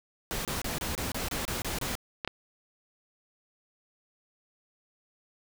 pink noise bursts, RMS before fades -33 dBFS, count 10, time 0.31-1.953 s, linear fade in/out 0 ms, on 140 ms, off 27 ms
clicks, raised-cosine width 0.3 ms, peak -15 dBFS, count 2, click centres 2.248 / 2.276 s
effects none

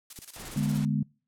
blue noise with tremolo, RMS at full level -40 dBFS, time 0.1-0.81 s, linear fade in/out 5 ms, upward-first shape square, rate 17 Hz, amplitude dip 75%
click, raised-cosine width 3 ms, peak -33 dBFS, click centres 0.189 s
pink noise, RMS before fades -43 dBFS, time 0.36-0.85 s, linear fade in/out 0 ms
sine chord, G# diminished, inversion second, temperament equal with one note detuned, 146.83 / 207.1 / 246.9 Hz, D3 / G#3 / B3, 0 / -5 / 0 cents, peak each -27 / -28 / -32 dBFS, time 0.56-1.03 s, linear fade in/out 5 ms
effects noise-tail reverb RT60 0.4 s tail -26 dB re dry + low-pass 11000 Hz 12 dB/octave

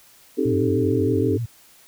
sine chord, A half-diminished seventh, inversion first, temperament equal with one note detuned, 266.7 / 311.1 / 392 / 440 Hz, C4 / Eb4 / G4 / A4, +33 / 0 / 0 / 0 cents, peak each -24 dBFS, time 0.37-1.38 s, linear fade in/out 20 ms
sine tone with vibrato, 107.5 Hz, A2, 40 cents flat, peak -23 dBFS, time 0.45-1.46 s, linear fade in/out 10 ms, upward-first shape sine, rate 6.5 Hz, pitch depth 190 cents each way
effects white hiss -52 dBFS RMS until 1.87 s

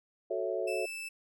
sine chord, F# minor seventh, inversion none, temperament equal, 370 / 440 / 554.4 / 659.3 Hz, F#4 / A4 / C#5 / E5, 0 / 0 / 0 / 0 cents, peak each -36 dBFS, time 0.3-0.86 s, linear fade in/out 10 ms
40% pulse tone, 2637 Hz, E7, in tune, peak -37 dBFS, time 0.67-1.09 s, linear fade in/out 10 ms
effects none

